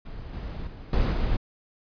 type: noise with level steps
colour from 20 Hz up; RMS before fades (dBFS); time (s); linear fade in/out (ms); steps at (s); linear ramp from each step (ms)
brown; -38 / -34 / -40 / -22 / -25; 0.05-1.37; 10; 0.33 / 0.67 / 0.93 / 1.12; 2
effects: resampled to 11025 Hz